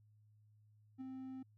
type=tone with ADSR envelope; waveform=triangle; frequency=261.6 Hz; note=C4; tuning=in tune; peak=-40 dBFS; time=0.98-1.43 s; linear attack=30 ms; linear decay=11 ms; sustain=-3 dB; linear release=8 ms; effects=added 106 Hz sine -65 dBFS peak until 1.57 s